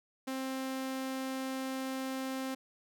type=tone; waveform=sawtooth; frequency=263.8 Hz; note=C4; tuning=14 cents sharp; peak=-31 dBFS; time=0.27-2.55 s; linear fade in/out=10 ms; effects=none